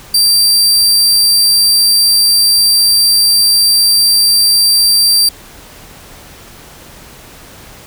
sawtooth tone, 4699 Hz, D8, in tune, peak -4 dBFS, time 0.14-5.29 s, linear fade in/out 5 ms, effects pink hiss -36 dBFS RMS until 7.86 s

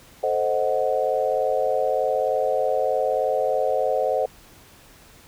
sine chord, A diminished seventh, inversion none, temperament equal, 440 / 523.3 / 622.3 / 740 Hz, A4 / C5 / Eb5 / Gb5, 0 / 0 / 0 / 0 cents, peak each -27 / -23 / -25 / -26 dBFS, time 0.23-4.26 s, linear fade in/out 5 ms, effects pink hiss -50 dBFS RMS until 5.27 s

